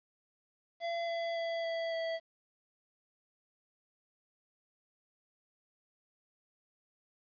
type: tone with pitch steps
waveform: square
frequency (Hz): 679 / 673.5 / 668.1 / 662.7 / 657.4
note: F5 / E5 / E5 / E5 / E5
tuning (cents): -49 / +37 / +23 / +9 / -5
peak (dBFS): -34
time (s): 0.8-2.2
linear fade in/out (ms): 50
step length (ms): 280
effects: resampled to 11025 Hz + 11-bit